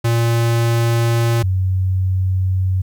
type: tone pair in turn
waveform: square / sine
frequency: 116.54 / 93.57 Hz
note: A#2 / F#2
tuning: 0 / +20 cents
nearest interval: major third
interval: 380 cents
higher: first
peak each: -14 dBFS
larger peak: neither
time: 0.04-1.43 / 1.43-2.82 s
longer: neither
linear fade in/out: 10 ms
effects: 9-bit